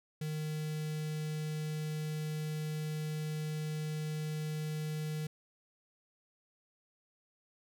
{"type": "tone with notch filter", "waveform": "square", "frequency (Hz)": 153.8, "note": "D#3", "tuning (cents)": -20, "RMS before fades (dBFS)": -37, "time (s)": [0.21, 5.27], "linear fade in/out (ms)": 5, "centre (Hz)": 960, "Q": 0.77, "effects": []}